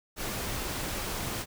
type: noise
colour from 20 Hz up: pink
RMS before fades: -34 dBFS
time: 0.16-1.46 s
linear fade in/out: 50 ms
effects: none